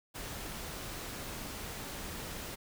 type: noise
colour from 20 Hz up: pink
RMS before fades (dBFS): -42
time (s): 0.14-2.56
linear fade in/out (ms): 20
effects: none